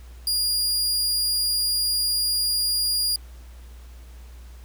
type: tone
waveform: sawtooth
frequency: 4839 Hz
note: D#8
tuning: 49 cents flat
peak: -18 dBFS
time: 0.27-3.16 s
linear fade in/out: 2 ms
effects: added 60 Hz sine -40 dBFS peak until 4.64 s + pink hiss -54 dBFS RMS until 4.64 s